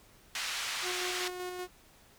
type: band-pass noise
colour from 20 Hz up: pink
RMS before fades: -36 dBFS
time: 0.35-1.28 s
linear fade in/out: 2 ms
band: 1600 to 6400 Hz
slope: 12 dB/octave
type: tone with tremolo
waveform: sawtooth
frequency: 362.2 Hz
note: F#4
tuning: 37 cents flat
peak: -32 dBFS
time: 0.82-1.68 s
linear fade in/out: 50 ms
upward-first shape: square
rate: 5.2 Hz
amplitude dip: 30%
effects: pink hiss -60 dBFS RMS until 2.18 s